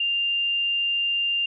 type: tone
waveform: sine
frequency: 2794 Hz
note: F7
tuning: in tune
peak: -21 dBFS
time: 0-1.46 s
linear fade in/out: 5 ms
effects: none